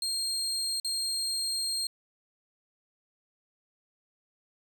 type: tone with dropouts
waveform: 30% pulse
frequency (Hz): 4212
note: C8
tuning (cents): +11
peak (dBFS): -26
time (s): 0.02-1.87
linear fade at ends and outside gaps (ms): 2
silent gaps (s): 0.8-0.846
effects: none